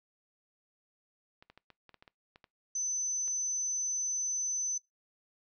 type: clicks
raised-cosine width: 0.3 ms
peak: -37 dBFS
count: 11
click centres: 1.425 / 1.5 / 1.576 / 1.703 / 1.893 / 1.943 / 2.025 / 2.078 / 2.359 / 2.442 / 3.279 s
type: tone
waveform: sine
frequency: 6070 Hz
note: F#8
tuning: 43 cents sharp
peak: -31 dBFS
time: 2.75-4.78 s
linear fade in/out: 5 ms
effects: noise-tail reverb RT60 0.2 s tail -23 dB re dry